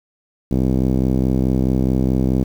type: tone with low-pass filter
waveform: 5% pulse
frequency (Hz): 64.7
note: C2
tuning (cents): -19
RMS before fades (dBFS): -17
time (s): 0.51-2.44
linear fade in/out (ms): 5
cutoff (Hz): 250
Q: 1.1
effects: 7-bit